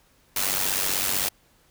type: noise with amplitude modulation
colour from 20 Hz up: white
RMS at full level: -22 dBFS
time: 0.36-1.29 s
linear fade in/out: 5 ms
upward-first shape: sine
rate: 95.8 Hz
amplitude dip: 70%
effects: pink hiss -61 dBFS RMS until 1.7 s